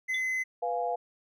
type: tone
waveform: triangle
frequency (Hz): 2040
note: C7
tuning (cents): -44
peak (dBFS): -26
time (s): 0.08-0.44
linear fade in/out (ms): 20
type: tone with exponential decay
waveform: sine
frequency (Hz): 3475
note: A7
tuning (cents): -22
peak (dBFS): -31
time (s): 0.14-0.22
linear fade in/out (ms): 5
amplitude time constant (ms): 17
type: chord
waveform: sine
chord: F diminished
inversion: second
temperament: equal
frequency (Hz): 493.9 / 698.5 / 830.6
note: Cb5 / F5 / Ab5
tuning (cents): 0 / 0 / 0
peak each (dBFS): -33 / -30 / -35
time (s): 0.62-0.96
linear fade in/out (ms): 10
effects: none